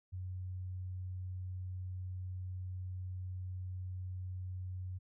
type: tone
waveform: sine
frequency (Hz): 92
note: F#2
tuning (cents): -9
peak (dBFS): -39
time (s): 0.12-4.99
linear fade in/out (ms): 20
effects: none